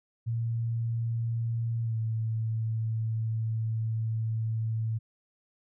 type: tone with pitch glide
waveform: sine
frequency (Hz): 115.4 to 111.73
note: A#2 to A2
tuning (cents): -17 to +27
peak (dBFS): -27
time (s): 0.26-4.99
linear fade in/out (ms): 20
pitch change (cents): -56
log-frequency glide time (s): 1.83-1.95
effects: none